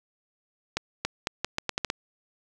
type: accelerating click train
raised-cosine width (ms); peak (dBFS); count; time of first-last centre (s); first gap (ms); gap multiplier
0.2; -9; 9; 0.77-1.901; 280; 0.79
effects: none